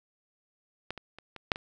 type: clicks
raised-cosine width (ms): 0.3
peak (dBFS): -18 / -25 / -29 / -26 / -8 / -22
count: 6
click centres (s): 0.906 / 0.977 / 1.186 / 1.363 / 1.518 / 1.559
effects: none